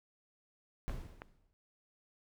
brown noise with exponential decay, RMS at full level -38 dBFS, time 0.88-1.53 s, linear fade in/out 0 ms, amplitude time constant 140 ms
clicks, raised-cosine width 0.5 ms, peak -29 dBFS, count 2, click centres 0.896 / 1.219 s
effects none

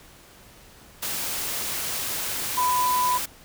sine tone in noise, 997 Hz, B5, 16 cents sharp, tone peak -20 dBFS, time 2.57-3.18 s, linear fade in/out 10 ms, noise white, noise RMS -29 dBFS, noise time 1.02-3.26 s, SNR +6 dB, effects pink hiss -50 dBFS RMS until 3.44 s

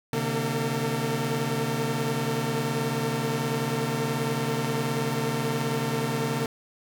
sawtooth tone cluster, 130.3 / 148.9 / 230.6 / 450.8 Hz, C3 / D3 / A#3 / A4, -7 / +24 / -19 / +42 cents, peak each -27 dBFS, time 0.13-6.46 s, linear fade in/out 2 ms, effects none

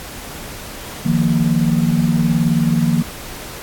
sine chord, Eb suspended second, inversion none, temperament equal, 155.56 / 174.61 / 233.1 Hz, Eb3 / F3 / Bb3, 0 / 0 / 0 cents, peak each -17 dBFS, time 1.05-3.03 s, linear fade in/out 10 ms, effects pink hiss -32 dBFS RMS until 3.62 s + AAC 64 kbps

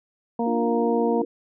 harmonic tone, 233.4 Hz, A#3, 2 cents sharp, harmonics 1 / 2 / 3 / 4, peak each -24 / -27 / -29 / -30 dBFS, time 0.39-1.22 s, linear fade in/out 5 ms
sine chord, Bb major, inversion first, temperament equal, 293.7 / 349.2 / 466.2 Hz, D4 / F4 / Bb4, 0 / 0 / 0 cents, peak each -29 dBFS, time 0.46-1.25 s, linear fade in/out 5 ms
effects none

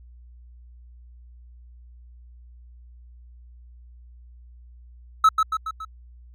triangle tone with echo, 1297 Hz, E6, 28 cents flat, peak -9 dBFS, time 5.24-5.29 s, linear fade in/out 5 ms, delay 140 ms, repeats 4, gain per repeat -5 dB, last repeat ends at 5.85 s, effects added 60 Hz sine -44 dBFS peak until 6.34 s + MP3 96 kbps

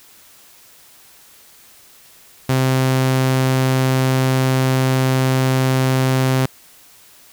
sawtooth tone, 130.81 Hz, C3, in tune, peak -10 dBFS, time 2.49-6.46 s, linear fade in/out 5 ms, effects white hiss -47 dBFS RMS until 7.32 s

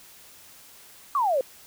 sine exponential sweep, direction down, 1193 to 500 Hz, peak -20 dBFS, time 1.15-1.41 s, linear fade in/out 2 ms, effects white hiss -50 dBFS RMS until 1.66 s

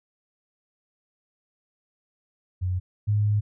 sine tone pair in turn, 91.4 / 104.5 Hz, F#2 / G#2, -21 / +11 cents, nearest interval major second, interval 232 cents, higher second, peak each -23 / -19 dBFS, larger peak second, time 2.61-2.8 / 3.07-3.41 s, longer second, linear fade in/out 20 ms, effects none

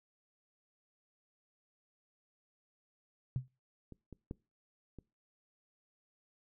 sine tone with exponential decay, 128.8 Hz, C3, 27 cents flat, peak -28 dBFS, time 3.36-3.48 s, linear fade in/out 0 ms, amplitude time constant 26 ms
clicks, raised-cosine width 3 ms, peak -36 / -35 / -27 / -35 dBFS, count 4, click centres 3.923 / 4.127 / 4.311 / 4.987 s
effects noise-tail reverb RT60 0.3 s tail -24 dB re dry

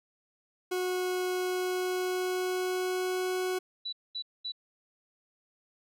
40% pulse tone with pitch glide, 365.5 to 368.9 Hz, F#4 to F#4, -21 to -5 cents, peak -28 dBFS, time 0.71-3.59 s, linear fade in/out 10 ms, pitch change +16 cents, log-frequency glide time 1.3-3.4 s
sine tone bursts, 3951 Hz, B7, in tune, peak -33 dBFS, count 3, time 3.85-4.521 s, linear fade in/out 10 ms, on 77 ms, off 220 ms
effects none

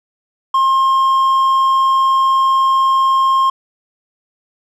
sine tone with hard clipping, 1066 Hz, C6, 32 cents sharp, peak -11 dBFS, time 0.54-3.5 s, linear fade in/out 5 ms, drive 3 dB, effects none

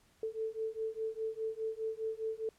sine beating tone pair, 440 / 444.9 Hz, A4 / A4, 0 / +19 cents, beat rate 4.9 Hz, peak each -38 / -38 dBFS, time 0.23-2.49 s, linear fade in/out 2 ms, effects pink hiss -68 dBFS RMS until 2.58 s + low-pass 12000 Hz 12 dB/octave

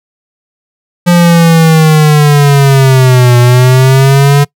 square linear two-way sweep, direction down then up, 176 to 121.1 to 144.1 Hz, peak -3 dBFS, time 1.06-4.45 s, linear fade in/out 20 ms, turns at 3.38 s, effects noise-tail reverb RT60 0.1 s tail -23 dB re dry

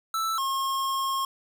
square tone pair in turn, 1321 / 1077.9 Hz, E6 / C#6, +3 / -49 cents, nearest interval major third, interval 352 cents, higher first, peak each -26 dBFS, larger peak neither, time 0.14-0.38 / 0.38-1.25 s, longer second, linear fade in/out 2 ms, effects none

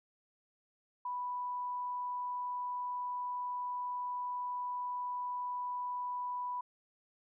sine tone, 987.8 Hz, B5, in tune, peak -35 dBFS, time 1.05-6.61 s, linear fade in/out 5 ms, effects none

